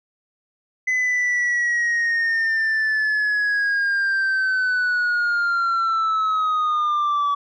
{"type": "linear sweep", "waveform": "sine", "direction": "down", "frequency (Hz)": [2025, 1141], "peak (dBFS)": -15, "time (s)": [0.87, 7.35], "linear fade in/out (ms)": 10, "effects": ["tanh soft clip ceiling -17 dBFS"]}